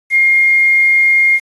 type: tone with quantisation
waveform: sine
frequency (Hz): 2129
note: C7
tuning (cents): +30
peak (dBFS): -7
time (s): 0.1-1.4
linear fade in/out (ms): 50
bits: 6
effects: AAC 32 kbps